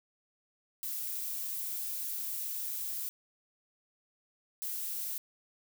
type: noise bursts at uneven times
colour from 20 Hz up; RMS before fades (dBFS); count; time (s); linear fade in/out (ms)
violet; -37; 2; 0.83-3.09 / 4.62-5.18; 0
effects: none